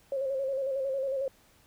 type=tone with vibrato; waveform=sine; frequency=539 Hz; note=C#5; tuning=49 cents flat; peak=-28 dBFS; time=0.12-1.28 s; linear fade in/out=2 ms; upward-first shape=square; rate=11 Hz; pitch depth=42 cents each way; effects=pink hiss -62 dBFS RMS until 1.66 s